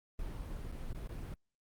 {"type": "noise with dropouts", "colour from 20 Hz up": "brown", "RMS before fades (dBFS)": -41, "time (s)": [0.19, 1.34], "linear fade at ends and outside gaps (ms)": 2, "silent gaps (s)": [[0.718, 0.722], [0.93, 0.947], [1.075, 1.091]], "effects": ["Opus 32 kbps"]}